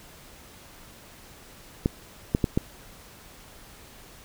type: clicks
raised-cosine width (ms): 3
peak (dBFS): -8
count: 4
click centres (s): 1.859 / 2.349 / 2.442 / 2.575
effects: pink hiss -49 dBFS RMS until 4.24 s